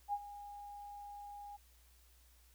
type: tone with ADSR envelope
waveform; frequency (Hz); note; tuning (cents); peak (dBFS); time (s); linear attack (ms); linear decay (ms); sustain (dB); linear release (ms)
sine; 817; G#5; -29; -32; 0.08-1.57; 51; 50; -15; 15
effects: added 60 Hz sine -64 dBFS peak until 2.54 s + white hiss -69 dBFS RMS until 2.54 s